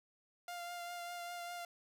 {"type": "tone with vibrato", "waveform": "sawtooth", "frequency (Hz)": 698.5, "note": "F5", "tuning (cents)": 0, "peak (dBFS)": -39, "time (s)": [0.48, 1.65], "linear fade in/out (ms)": 2, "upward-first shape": "triangle", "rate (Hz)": 5, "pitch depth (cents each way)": 20, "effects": []}